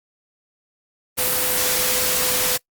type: tone in noise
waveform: sine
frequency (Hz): 502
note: B4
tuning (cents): +28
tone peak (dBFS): -29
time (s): 1.17-2.58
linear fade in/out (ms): 20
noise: white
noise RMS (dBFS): -20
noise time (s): 1.17-2.58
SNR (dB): -12
effects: noise-tail reverb RT60 0.1 s tail -23 dB re dry + Opus 32 kbps